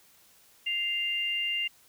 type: tone pair together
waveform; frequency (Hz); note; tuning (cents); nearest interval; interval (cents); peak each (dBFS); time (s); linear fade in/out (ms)
sine; 2093 / 2794; C7 / F7; 0 / 0; perfect fourth; 500; -34 / -28; 0.66-1.68; 10
effects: white hiss -60 dBFS RMS until 1.88 s